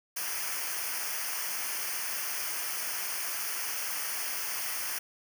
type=noise with comb filter; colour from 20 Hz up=white; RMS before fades=-34 dBFS; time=0.16-4.99 s; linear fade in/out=10 ms; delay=0.26 ms; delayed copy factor=-0.85; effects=none